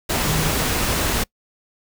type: tone in noise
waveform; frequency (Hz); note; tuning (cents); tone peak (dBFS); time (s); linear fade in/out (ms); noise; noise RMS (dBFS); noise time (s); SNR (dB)
sine; 157.1; D#3; +17; -23; 0.27-0.5; 10; pink; -21; 0.09-1.24; -5
effects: noise-tail reverb RT60 0.1 s tail -26 dB re dry